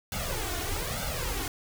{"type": "noise with flanger", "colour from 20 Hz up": "pink", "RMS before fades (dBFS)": -32, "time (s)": [0.12, 1.48], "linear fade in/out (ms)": 2, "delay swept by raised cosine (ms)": [1.4, 2.8], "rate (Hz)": 1.1, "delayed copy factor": 0.75, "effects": []}